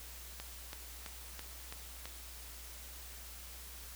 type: click train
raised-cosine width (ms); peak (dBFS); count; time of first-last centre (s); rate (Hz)
0.2; -26; 6; 0.4-2.056; 3.02
effects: added 60 Hz sine -51 dBFS peak until 3.95 s + white hiss -51 dBFS RMS until 3.95 s